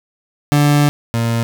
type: tone pair in turn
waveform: 30% pulse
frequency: 146 / 115.88 Hz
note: D3 / A#2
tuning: -10 / -10 cents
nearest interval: major third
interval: 400 cents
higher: first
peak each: -7 / -12 dBFS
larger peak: first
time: 0.52-0.89 / 1.14-1.43 s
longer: first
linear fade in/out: 0 ms
effects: none